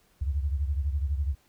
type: beating tone pair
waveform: sine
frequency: 69.3 / 81.3 Hz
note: C#2 / E2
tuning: 0 / -23 cents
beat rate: 12 Hz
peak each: -26 / -32 dBFS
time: 0.21-1.35 s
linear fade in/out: 10 ms
effects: pink hiss -65 dBFS RMS until 1.48 s